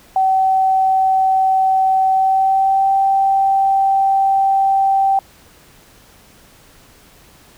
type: tone with pitch glide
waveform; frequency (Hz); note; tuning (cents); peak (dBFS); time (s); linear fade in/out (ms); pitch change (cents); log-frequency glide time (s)
sine; 763 to 779; G5 to G5; -47 to -11; -11; 0.16-5.19; 2; +36; 2.11-2.92
effects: pink hiss -47 dBFS RMS until 7.57 s